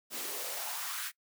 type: noise with high-pass filter sweep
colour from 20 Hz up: white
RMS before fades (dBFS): -38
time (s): 0.1-1.12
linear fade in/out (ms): 50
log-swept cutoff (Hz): 260 to 1700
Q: 2.6
effects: noise-tail reverb RT60 0.1 s tail -23 dB re dry